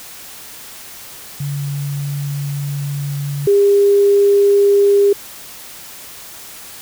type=tone pair in turn; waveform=sine; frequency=142.4 / 402.8 Hz; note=C#3 / G4; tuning=+47 / +47 cents; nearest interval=octave + tritone; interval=1800 cents; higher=second; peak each=-19 / -8 dBFS; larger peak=second; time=1.4-3.47 / 3.47-5.13 s; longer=first; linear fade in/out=5 ms; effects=white hiss -35 dBFS RMS until 6.81 s